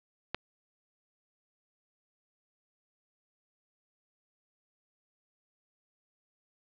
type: click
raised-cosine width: 0.3 ms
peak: -15 dBFS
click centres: 0.346 s
effects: resampled to 11025 Hz + 8-bit